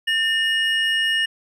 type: tone pair together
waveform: triangle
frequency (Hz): 1800 / 2881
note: A6 / F#7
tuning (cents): +39 / -47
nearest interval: minor sixth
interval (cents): 814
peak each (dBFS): -19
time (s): 0.07-1.26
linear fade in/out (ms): 10
effects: none